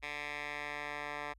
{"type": "tone with band-pass filter sweep", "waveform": "10% pulse", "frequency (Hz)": 146.83, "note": "D3", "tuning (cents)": 0, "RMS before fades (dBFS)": -41, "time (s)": [0.02, 1.34], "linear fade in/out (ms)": 20, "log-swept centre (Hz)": [2300, 1500], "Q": 2, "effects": ["added 50 Hz sine -59 dBFS peak until 1.38 s"]}